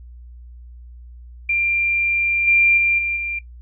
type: tone with level steps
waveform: sine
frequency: 2380 Hz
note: D7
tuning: 22 cents sharp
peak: -16 / -11 / -14 / -19 / -22 dBFS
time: 1.49-3.39 s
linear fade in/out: 5 ms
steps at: 2.47 / 2.77 / 2.98 / 3.16 s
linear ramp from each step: 10 ms
effects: noise-tail reverb RT60 0.1 s tail -17 dB re dry + added 60 Hz sine -37 dBFS peak until 3.61 s